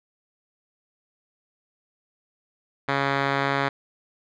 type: tone with low-pass filter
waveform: 5% pulse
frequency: 138.59 Hz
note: C#3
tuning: in tune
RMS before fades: -24 dBFS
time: 2.88-3.69 s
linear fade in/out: 10 ms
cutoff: 2700 Hz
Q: 1.8
effects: none